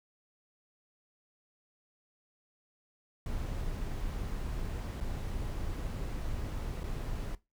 brown noise with dropouts, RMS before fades -36 dBFS, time 3.26-7.35 s, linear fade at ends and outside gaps 2 ms, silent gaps 5.004-5.008 / 6.835-6.839 s, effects noise-tail reverb RT60 0.2 s tail -18 dB re dry

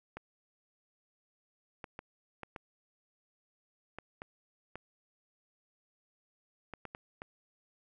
clicks, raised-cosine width 0.5 ms, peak -27 dBFS, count 12, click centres 0.17 / 1.842 / 1.991 / 2.433 / 2.562 / 3.986 / 4.219 / 4.756 / 6.737 / 6.853 / 6.949 / 7.219 s, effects none

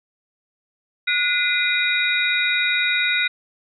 sine tone cluster, 1454 / 2045 / 2431 / 3788 Hz, F#6 / C7 / D#7 / A#7, -31 / -40 / -41 / +27 cents, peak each -23 dBFS, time 1.07-3.28 s, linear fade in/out 10 ms, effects none

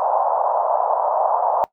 pink band-pass noise, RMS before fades -19 dBFS, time 0-1.64 s, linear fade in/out 0 ms, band 610 to 980 Hz, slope 48 dB/octave, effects noise-tail reverb RT60 0.1 s tail -19 dB re dry

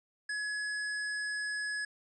square tone, 1690 Hz, G#6, 30 cents sharp, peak -34 dBFS, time 0.29-1.85 s, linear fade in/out 5 ms, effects resampled to 24000 Hz

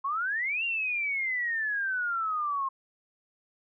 sine exponential two-way sweep, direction up then down, 1062 to 2800 to 1062 Hz, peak -27 dBFS, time 0.04-2.69 s, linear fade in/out 10 ms, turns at 0.64 s, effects none

